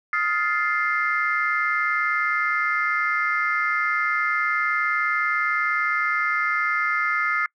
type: chord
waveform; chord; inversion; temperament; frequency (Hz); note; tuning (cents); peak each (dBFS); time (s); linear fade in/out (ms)
sine; F dominant seventh; third; just; 1257.2 / 1396.9 / 1746.1 / 2095; Eb6 / F6 / A6 / C7; +18 / 0 / -14 / +2; -25 / -26 / -27 / -24; 0.13-7.46; 2
effects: noise-tail reverb RT60 0.1 s tail -26 dB re dry + tanh soft clip ceiling -11 dBFS